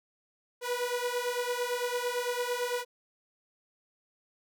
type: beating tone pair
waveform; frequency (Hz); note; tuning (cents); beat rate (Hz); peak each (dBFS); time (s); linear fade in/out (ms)
sawtooth; 484.5 / 493.4; B4 / B4; -33 / -2; 8.9; -29 / -29; 0.61-2.85; 50
effects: none